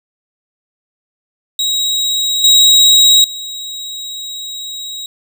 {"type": "tone with level steps", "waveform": "35% pulse", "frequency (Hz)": 3821, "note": "A#7", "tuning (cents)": 42, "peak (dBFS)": [-11, -3, -21], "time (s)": [1.59, 5.06], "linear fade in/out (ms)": 2, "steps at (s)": [2.44, 3.24], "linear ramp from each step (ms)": 2, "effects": []}